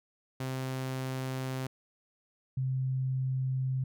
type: tone pair in turn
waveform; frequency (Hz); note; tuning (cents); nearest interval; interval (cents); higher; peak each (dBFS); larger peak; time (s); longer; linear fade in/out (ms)
sawtooth / sine; 130.81 / 130.81; C3 / C3; 0 / 0; unison; 0; neither; -29 / -28; second; 0.4-1.67 / 2.57-3.84; neither; 5
effects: none